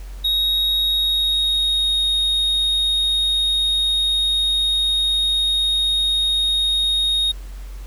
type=tone with pitch glide; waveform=triangle; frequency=3771 to 3728 Hz; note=A#7 to A#7; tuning=+19 to -1 cents; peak=-15 dBFS; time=0.24-7.32 s; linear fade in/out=10 ms; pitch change=-20 cents; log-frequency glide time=0.77-2.03 s; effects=added 46 Hz sine -30 dBFS peak until 7.86 s + pink hiss -47 dBFS RMS until 7.86 s